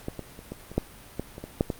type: clicks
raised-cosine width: 2 ms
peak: -17 / -20 / -28 / -21 / -27 / -9 / -16 / -24 / -22 / -8 / -14 dBFS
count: 11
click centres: 0.084 / 0.193 / 0.391 / 0.52 / 0.716 / 0.78 / 1.196 / 1.381 / 1.44 / 1.609 / 1.702 s
effects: pink hiss -48 dBFS RMS until 1.79 s + Opus 48 kbps